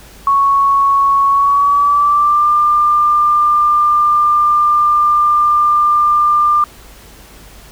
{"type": "tone with pitch glide", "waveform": "sine", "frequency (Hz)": [1108.7, 1195.2], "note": ["C#6", "D6"], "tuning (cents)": [0, 30], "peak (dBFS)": -8, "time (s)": [0.27, 6.64], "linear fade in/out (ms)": 2, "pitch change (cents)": 130, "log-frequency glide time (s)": [1.29, 2.49], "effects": ["added 50 Hz sine -41 dBFS peak until 7.71 s", "pink hiss -40 dBFS RMS until 7.71 s"]}